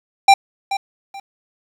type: tone with echo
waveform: square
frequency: 789 Hz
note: G5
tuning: 11 cents sharp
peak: -6 dBFS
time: 0.28-0.34 s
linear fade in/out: 5 ms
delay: 430 ms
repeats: 2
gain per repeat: -13 dB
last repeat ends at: 1.2 s
effects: low-pass 7000 Hz 12 dB/octave + 8-bit